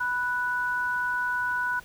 sine tone pair together, 987.8 / 1480 Hz, B5 / F#6, 0 / 0 cents, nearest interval perfect fifth, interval 700 cents, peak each -30 / -26 dBFS, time 0-1.8 s, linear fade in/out 10 ms, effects pink hiss -51 dBFS RMS until 1.84 s

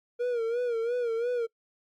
triangle tone with vibrato, 472.5 Hz, A#4, 23 cents sharp, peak -24 dBFS, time 0.19-1.47 s, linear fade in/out 20 ms, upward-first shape sine, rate 2.9 Hz, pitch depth 82 cents each way, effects noise-tail reverb RT60 0.1 s tail -24 dB re dry + Opus 48 kbps

